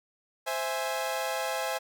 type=chord; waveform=sawtooth; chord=C augmented; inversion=none; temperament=equal; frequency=523.3 / 659.3 / 830.6 Hz; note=C5 / E5 / G#5; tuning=0 / 0 / 0 cents; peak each=-30 dBFS; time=0.46-1.79 s; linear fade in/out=20 ms; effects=none